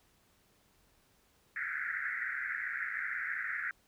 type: band-pass noise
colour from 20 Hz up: white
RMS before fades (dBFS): -37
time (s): 1.56-3.71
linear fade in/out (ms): 2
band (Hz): 1400 to 2100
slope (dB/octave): 96
effects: pink hiss -69 dBFS RMS until 3.87 s